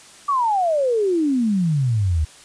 sine exponential sweep, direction down, 1174.7 to 73.42 Hz, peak -16 dBFS, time 0.28-2.25 s, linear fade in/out 10 ms, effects white hiss -45 dBFS RMS until 2.44 s + resampled to 22050 Hz

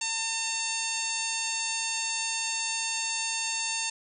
harmonic tone with a mistuned harmonic, 902 Hz, A5, 43 cents sharp, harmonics 1 / 2 / 3 / 4 / 5 / 6 / 7 / 8 / 9 / 10, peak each -39 / -42 / -34 / -39 / -36 / -43 / -35 / -36 / -40 / -43 dBFS, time 0.01-3.9 s, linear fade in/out 5 ms, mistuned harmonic 7, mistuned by +27 cents, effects none

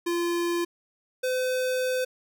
square tone pair in turn, 344.5 / 509.8 Hz, F4 / C5, -24 / -45 cents, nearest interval perfect fifth, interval 679 cents, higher second, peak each -25 dBFS, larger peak neither, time 0.06-0.65 / 1.23-2.05 s, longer second, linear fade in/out 10 ms, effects none

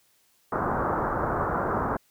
white low-pass noise, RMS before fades -27 dBFS, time 0.52-1.97 s, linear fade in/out 5 ms, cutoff 1400 Hz, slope 48 dB/octave, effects white hiss -65 dBFS RMS until 2.1 s

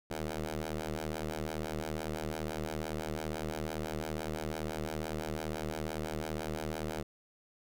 10% pulse ring-modulated tone, 77.7 Hz, D#2, 2 cents flat, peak -24 dBFS, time 0.1-7.03 s, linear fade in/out 10 ms, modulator 269 Hz, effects none

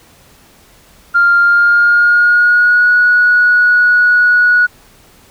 sine tone with pitch glide, 1396.9 to 1461.3 Hz, F6 to F#6, 0 to -22 cents, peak -5 dBFS, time 1.14-4.67 s, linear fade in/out 20 ms, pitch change +78 cents, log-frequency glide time 1.39-2.91 s, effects tanh soft clip ceiling -1 dBFS + pink hiss -45 dBFS RMS until 5.3 s

